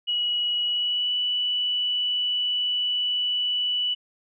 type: tone with pitch glide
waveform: sine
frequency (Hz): 2918 to 2962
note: F#7 to F#7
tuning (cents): -25 to +1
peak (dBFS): -22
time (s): 0.07-3.95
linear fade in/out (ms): 20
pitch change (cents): +26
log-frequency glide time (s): 0.61-1.13
effects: none